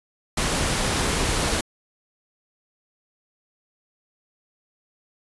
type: noise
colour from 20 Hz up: pink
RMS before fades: -23 dBFS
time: 0.37-1.61 s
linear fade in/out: 5 ms
effects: resampled to 24000 Hz